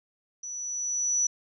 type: tone with level ramp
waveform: sine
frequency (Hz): 5920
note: F#8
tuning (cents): 0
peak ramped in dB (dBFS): -35 to -21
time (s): 0.43-1.27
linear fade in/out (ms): 5
effects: none